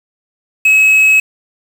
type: tone with quantisation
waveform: triangle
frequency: 2567 Hz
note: E7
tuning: 47 cents flat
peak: -4 dBFS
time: 0.65-1.2 s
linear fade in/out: 5 ms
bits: 5
effects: none